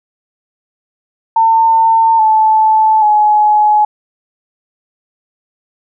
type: tone with pitch steps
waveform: sine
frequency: 901 / 872.3 / 844.6 Hz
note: A5 / A5 / G#5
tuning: +41 / -15 / +29 cents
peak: -6 dBFS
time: 1.36-3.85 s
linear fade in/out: 5 ms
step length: 830 ms
effects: none